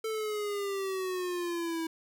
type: exponential sweep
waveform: square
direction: down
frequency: 444.7 to 324 Hz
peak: -32 dBFS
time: 0.04-1.87 s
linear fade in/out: 5 ms
effects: none